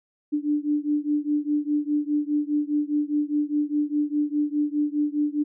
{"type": "beating tone pair", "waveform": "sine", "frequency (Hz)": [293.7, 298.6], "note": ["D4", "D4"], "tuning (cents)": [0, 29], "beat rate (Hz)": 4.9, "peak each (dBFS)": [-24, -25], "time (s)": [0.32, 5.44], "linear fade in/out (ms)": 20, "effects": []}